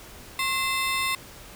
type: ring-modulated tone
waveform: 25% pulse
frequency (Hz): 1568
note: G6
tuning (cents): 0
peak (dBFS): -17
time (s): 0.39-1.15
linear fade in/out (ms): 2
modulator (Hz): 494
effects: pink hiss -45 dBFS RMS until 1.55 s